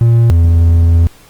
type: tone pair in turn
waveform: triangle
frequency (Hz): 116.54 / 83.84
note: A#2 / E2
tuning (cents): 0 / +30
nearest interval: tritone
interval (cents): 570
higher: first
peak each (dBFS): -3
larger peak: neither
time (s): 0.01-0.3 / 0.3-1.07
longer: second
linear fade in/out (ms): 0
effects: pink hiss -43 dBFS RMS until 1.29 s + Opus 24 kbps